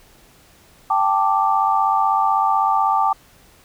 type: chord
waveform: sine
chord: G suspended second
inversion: none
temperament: equal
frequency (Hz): 784 / 880 / 1174.7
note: G5 / A5 / D6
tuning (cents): 0 / 0 / 0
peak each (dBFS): -19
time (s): 0.9-3.13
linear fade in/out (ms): 5
effects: pink hiss -51 dBFS RMS until 3.64 s